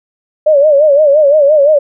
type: tone with vibrato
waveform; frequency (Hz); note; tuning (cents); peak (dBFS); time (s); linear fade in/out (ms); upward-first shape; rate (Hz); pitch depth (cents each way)
sine; 587.3; D5; 0; -4; 0.46-1.79; 10; sine; 5.8; 110
effects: none